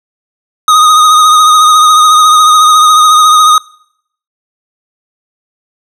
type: tone with vibrato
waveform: square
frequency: 1244.5 Hz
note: D#6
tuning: in tune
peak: -3 dBFS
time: 0.68-3.58 s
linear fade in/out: 2 ms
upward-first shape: sine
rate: 14 Hz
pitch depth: 34 cents each way
effects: noise-tail reverb RT60 0.7 s tail -24 dB re dry + low-pass 10000 Hz 12 dB/octave